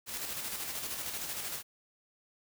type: noise with tremolo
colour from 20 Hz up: white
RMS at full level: -37 dBFS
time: 0.06-1.63 s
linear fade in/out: 50 ms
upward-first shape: square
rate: 13 Hz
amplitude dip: 35%
effects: none